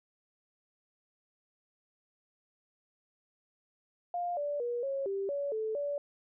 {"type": "tone with pitch steps", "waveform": "sine", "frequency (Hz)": [703, 581, 480.1, 547, 392.8, 567, 437.3, 575], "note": ["F5", "D5", "B4", "C#5", "G4", "C#5", "A4", "D5"], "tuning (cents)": [11, -19, -49, -23, 4, 39, -11, -37], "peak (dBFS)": -31, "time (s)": [4.14, 5.98], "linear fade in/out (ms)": 2, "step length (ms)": 230, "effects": []}